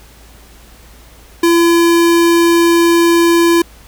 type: tone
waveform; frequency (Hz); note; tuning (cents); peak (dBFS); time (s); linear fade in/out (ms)
square; 338.8; E4; +48; -8; 1.43-3.62; 5
effects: added 56 Hz sine -41 dBFS peak until 3.87 s + pink hiss -43 dBFS RMS until 3.87 s